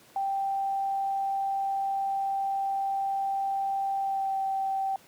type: tone with pitch glide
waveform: sine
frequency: 784 to 775.9 Hz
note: G5 to G5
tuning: 0 to -18 cents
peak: -26 dBFS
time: 0.16-4.96 s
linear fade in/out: 2 ms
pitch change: -18 cents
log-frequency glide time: 3.99-4.35 s
effects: pink hiss -56 dBFS RMS until 5.07 s + high-pass 150 Hz 12 dB/octave